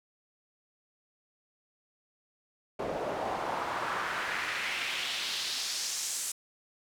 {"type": "noise with band-pass filter sweep", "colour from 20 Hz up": "pink", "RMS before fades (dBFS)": -34, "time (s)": [2.79, 6.32], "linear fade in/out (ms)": 5, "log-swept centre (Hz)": [480, 8300], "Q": 1.8, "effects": []}